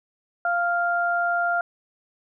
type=tone pair together; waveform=sine; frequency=695 / 1396.9 Hz; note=F5 / F6; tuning=-9 / 0 cents; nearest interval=octave; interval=1209 cents; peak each=-23 dBFS; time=0.45-1.61 s; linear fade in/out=2 ms; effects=none